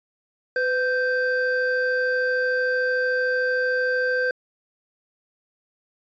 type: tone pair together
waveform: triangle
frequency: 503.9 / 1565 Hz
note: B4 / G6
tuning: +35 / -3 cents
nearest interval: octave + minor sixth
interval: 1962 cents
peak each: -21 dBFS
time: 0.56-4.31 s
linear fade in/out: 2 ms
effects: resampled to 16000 Hz